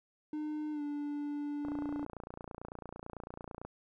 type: tone with pitch glide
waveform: triangle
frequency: 303.4 to 291.5 Hz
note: D#4 to D4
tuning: -44 to -13 cents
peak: -33 dBFS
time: 0.33-2.05 s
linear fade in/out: 2 ms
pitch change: -69 cents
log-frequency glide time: 0.72-0.82 s
type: click train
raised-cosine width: 1 ms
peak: -29 dBFS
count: 59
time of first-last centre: 1.65-3.65 s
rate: 29 Hz
effects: none